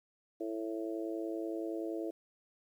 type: harmonic tone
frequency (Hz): 110.5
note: A2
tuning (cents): +8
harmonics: 3 / 4 / 5 / 6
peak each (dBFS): -37 / -42 / -44 / -45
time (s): 0.4-2.11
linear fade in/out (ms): 10
effects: 11-bit